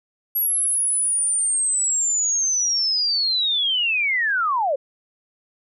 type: linear sweep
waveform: sine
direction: down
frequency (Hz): 11560 to 510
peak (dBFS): -18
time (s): 0.35-4.76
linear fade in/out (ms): 10
effects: none